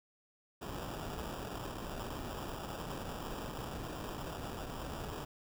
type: noise with sample-and-hold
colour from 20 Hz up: pink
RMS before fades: -42 dBFS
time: 0.61-5.25 s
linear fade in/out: 10 ms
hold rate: 2100 Hz
effects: none